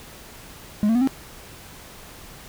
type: tone with pitch steps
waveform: triangle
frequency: 208.9 / 226.5 / 245.6 / 266.3 Hz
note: G#3 / A#3 / B3 / C4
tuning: +10 / -50 / -9 / +31 cents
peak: -14 dBFS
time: 0.83-1.074 s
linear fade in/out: 0 ms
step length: 61 ms
effects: pink hiss -43 dBFS RMS until 2.48 s